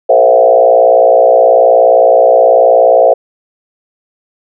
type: tone with frequency modulation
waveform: sine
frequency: 594 Hz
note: D5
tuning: 20 cents sharp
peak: -3 dBFS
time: 0.09-3.14 s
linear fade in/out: 10 ms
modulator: 59 Hz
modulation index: 2.2
effects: none